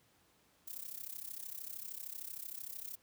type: noise with amplitude modulation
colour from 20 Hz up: violet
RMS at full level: -42 dBFS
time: 0.67-2.96 s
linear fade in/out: 10 ms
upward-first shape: sine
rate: 33.1 Hz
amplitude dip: 85%
effects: pink hiss -70 dBFS RMS until 3.02 s + high-pass 80 Hz 12 dB/octave